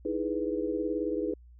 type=chord; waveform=sine; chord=E major seventh; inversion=third; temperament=equal; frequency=311.1 / 329.6 / 415.3 / 493.9 Hz; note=D#4 / E4 / G#4 / B4; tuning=0 / 0 / 0 / 0 cents; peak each=-33 / -35 / -33 / -34 dBFS; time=0.05-1.34 s; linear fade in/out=5 ms; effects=added 60 Hz sine -50 dBFS peak until 1.59 s